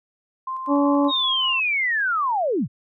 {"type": "tone with tremolo", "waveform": "sine", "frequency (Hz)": 1046.5, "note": "C6", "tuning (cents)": 0, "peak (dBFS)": -25, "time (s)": [0.47, 1.6], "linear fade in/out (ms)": 5, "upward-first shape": "square", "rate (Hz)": 5.2, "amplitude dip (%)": 30}
{"type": "harmonic tone", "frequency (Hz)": 284.6, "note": "C#4", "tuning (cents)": 46, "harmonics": [1, 2, 3, 4], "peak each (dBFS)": [-17, -23, -27, -29], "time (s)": [0.67, 1.12], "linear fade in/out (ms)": 50}
{"type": "linear sweep", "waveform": "sine", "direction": "down", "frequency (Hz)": [3815, 88.1], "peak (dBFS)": -19, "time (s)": [1.08, 2.68], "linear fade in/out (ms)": 50}
{"effects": []}